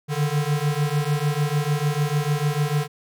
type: beating tone pair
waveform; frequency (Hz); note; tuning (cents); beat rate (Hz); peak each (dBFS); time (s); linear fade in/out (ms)
square; 144.3 / 151; D3 / D3; -30 / +48; 6.7; -24; 0.08-2.88; 50
effects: none